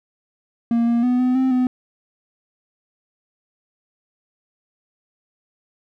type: tone with pitch steps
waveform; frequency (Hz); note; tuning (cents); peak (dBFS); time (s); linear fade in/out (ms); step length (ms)
triangle; 233.4 / 235.3 / 248.2 / 252.3 / 261.1 / 252.6; A#3 / A#3 / B3 / B3 / C4 / B3; +2 / +16 / +9 / +37 / -3 / +39; -13; 0.71-1.67; 2; 160
effects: none